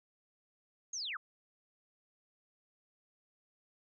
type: linear sweep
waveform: sine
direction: down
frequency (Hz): 6700 to 1104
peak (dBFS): -37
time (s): 0.93-1.17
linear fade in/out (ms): 5
effects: none